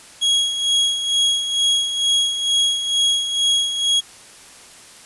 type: tone with tremolo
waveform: 40% pulse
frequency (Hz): 3308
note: G#7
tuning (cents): -8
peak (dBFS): -13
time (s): 0.21-4.01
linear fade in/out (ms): 20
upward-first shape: sine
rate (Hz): 2.2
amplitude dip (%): 60
effects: white hiss -43 dBFS RMS until 5.05 s + resampled to 24000 Hz